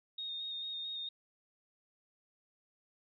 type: tone with vibrato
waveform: sine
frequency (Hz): 3700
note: A#7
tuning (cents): -14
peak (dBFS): -38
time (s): 0.18-1.09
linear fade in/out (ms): 5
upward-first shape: square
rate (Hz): 4.5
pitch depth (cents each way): 15
effects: none